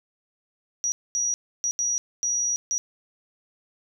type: tone bursts at uneven times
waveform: sine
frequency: 5790 Hz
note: F#8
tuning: 38 cents flat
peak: -22 dBFS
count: 6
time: 0.84-0.92 / 1.15-1.34 / 1.64-1.71 / 1.79-1.98 / 2.23-2.56 / 2.71-2.78 s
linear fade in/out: 0 ms
effects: none